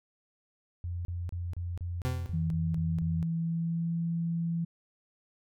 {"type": "tone bursts", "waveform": "sine", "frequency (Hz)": 87.31, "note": "F2", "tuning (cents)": 0, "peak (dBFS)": -32, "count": 10, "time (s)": [0.84, 3.228], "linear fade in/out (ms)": 0, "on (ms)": 210, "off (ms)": 32}
{"type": "tone with exponential decay", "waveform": "40% pulse", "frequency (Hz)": 127.6, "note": "C3", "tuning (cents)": -43, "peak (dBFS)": -26, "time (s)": [2.05, 2.48], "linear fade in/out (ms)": 0, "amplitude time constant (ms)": 92}
{"type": "tone with pitch glide", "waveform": "sine", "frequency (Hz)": [162, 167.81], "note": ["E3", "E3"], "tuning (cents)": [-30, 31], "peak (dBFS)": -28, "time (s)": [2.33, 4.65], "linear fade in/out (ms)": 10, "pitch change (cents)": 61, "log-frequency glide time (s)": [2.47, 3.93]}
{"effects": []}